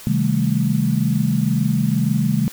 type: chord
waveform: sine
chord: A half-diminished seventh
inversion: first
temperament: just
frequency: 132 / 158.4 / 198 / 220 Hz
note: C3 / Eb3 / G3 / A3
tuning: +16 / +31 / +18 / 0 cents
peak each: -21 dBFS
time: 0.07-2.48 s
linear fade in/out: 0 ms
effects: white hiss -39 dBFS RMS until 2.52 s